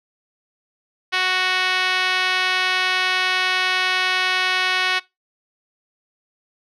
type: tone with band-pass filter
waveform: 5% pulse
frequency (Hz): 370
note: F#4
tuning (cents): 0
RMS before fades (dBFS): -20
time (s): 1.12-5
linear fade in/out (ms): 20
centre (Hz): 1900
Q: 0.65
effects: noise-tail reverb RT60 0.2 s tail -21 dB re dry + low-pass 9000 Hz 12 dB/octave